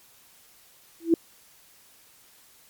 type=tone with exponential growth; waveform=sine; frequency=332.3 Hz; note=E4; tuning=14 cents sharp; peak=-11 dBFS; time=1-1.14 s; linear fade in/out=2 ms; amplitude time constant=29 ms; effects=white hiss -56 dBFS RMS until 2.69 s + MP3 96 kbps